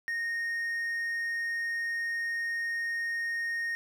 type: tone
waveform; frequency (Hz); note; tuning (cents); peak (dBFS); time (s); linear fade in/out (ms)
triangle; 1854; A#6; -10; -28; 0.08-3.75; 0
effects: none